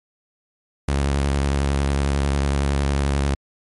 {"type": "tone with vibrato", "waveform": "sawtooth", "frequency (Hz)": 69.8, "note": "C#2", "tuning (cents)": 13, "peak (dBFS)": -14, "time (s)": [0.88, 3.35], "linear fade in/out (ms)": 5, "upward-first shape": "square", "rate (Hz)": 11, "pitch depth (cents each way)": 31, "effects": ["MP3 48 kbps"]}